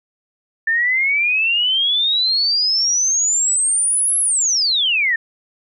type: exponential two-way sweep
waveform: sine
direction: up then down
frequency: 1776 to 11180 to 1776 Hz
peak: -14 dBFS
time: 0.67-5.16 s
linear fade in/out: 5 ms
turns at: 4.19 s
effects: none